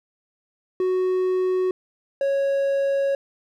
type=tone pair in turn; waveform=triangle; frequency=370 / 552.3 Hz; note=F#4 / C#5; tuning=0 / -6 cents; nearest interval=perfect fifth; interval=694 cents; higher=second; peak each=-17 dBFS; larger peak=neither; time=0.8-1.71 / 2.21-3.15 s; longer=second; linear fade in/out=2 ms; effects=none